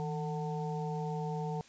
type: harmonic tone with a mistuned harmonic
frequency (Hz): 149.2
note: D3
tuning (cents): +28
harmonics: 1 / 3 / 5 / 6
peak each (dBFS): -35 / -40 / -42 / -43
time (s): 0-1.61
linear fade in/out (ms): 0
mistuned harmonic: 1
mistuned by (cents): +120
effects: white hiss -58 dBFS RMS until 1.68 s + resampled to 16000 Hz